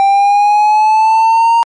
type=linear sweep; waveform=triangle; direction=up; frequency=784 to 932.3 Hz; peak=-4 dBFS; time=0-1.63 s; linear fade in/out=0 ms; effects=MP3 48 kbps